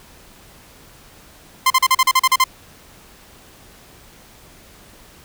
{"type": "tone bursts", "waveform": "sawtooth", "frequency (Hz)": 1042, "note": "C6", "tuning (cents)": -7, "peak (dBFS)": -7, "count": 10, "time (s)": [1.66, 2.441], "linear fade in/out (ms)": 5, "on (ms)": 43, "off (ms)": 39, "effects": ["pink hiss -46 dBFS RMS until 5.24 s"]}